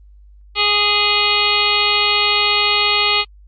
harmonic tone with a mistuned harmonic, 414.3 Hz, G#4, 4 cents flat, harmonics 1 / 2 / 3 / 5 / 6 / 7 / 8 / 9 / 10, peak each -26 / -25 / -21 / -22 / -20 / -20 / -23 / -23 / -21 dBFS, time 0.55-3.25 s, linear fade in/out 50 ms, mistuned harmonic 10, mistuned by +52 cents, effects added 50 Hz sine -41 dBFS peak until 3.47 s + Opus 24 kbps

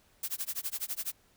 blue noise with tremolo, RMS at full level -33 dBFS, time 0.23-1.12 s, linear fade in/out 2 ms, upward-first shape sine, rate 12 Hz, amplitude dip 100%, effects pink hiss -66 dBFS RMS until 1.36 s

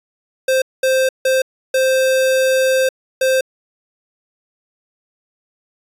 square tone bursts at uneven times, 523.3 Hz, C5, in tune, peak -13 dBFS, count 5, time 0.48-0.62 / 0.83-1.09 / 1.25-1.42 / 1.74-2.89 / 3.21-3.41 s, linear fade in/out 5 ms, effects resampled to 32000 Hz

